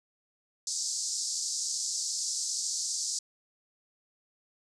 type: band-pass noise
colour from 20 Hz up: white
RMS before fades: -33 dBFS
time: 0.67-3.19 s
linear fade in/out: 2 ms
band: 4600 to 8000 Hz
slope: 48 dB/octave
effects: none